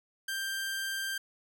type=tone; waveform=sawtooth; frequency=1579 Hz; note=G6; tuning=12 cents sharp; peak=-29 dBFS; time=0.28-1.18 s; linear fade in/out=5 ms; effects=none